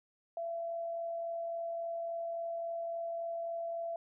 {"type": "tone with amplitude modulation", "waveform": "sine", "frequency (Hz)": 673, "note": "E5", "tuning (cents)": 36, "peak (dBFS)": -34, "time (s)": [0.37, 3.96], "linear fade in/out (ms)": 2, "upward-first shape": "sine", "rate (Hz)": 43.6, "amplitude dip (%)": 25, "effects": []}